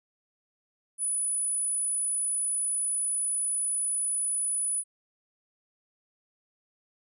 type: tone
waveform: sine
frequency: 9930 Hz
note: D#9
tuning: 5 cents flat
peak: -26 dBFS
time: 0.98-4.84 s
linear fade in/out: 50 ms
effects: none